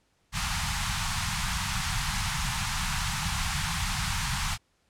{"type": "band-stop noise", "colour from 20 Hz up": "pink", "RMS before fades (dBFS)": -29, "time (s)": [0.32, 4.58], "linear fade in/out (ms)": 50, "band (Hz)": [190, 810], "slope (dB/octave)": 48, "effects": ["pink hiss -70 dBFS RMS until 4.89 s", "low-pass 9000 Hz 12 dB/octave"]}